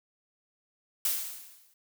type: noise with exponential decay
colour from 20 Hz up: blue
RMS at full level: -26 dBFS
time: 1.05-1.74 s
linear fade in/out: 2 ms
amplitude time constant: 150 ms
effects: none